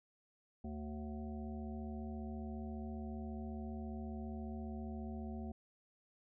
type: harmonic tone with a mistuned harmonic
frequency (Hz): 74.7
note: D2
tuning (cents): +30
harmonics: 1 / 3 / 5 / 7 / 9 / 10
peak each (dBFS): -45 / -44 / -53 / -60 / -56 / -56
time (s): 0.64-5.52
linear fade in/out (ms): 5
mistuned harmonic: 7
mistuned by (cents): +49
effects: none